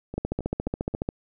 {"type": "two click trains", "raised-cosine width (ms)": 2, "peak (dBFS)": [-21, -13], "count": [4, 14], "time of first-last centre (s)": [[0.14, 0.94], [0.18, 1.089]], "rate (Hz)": [3.75, 14.3], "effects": []}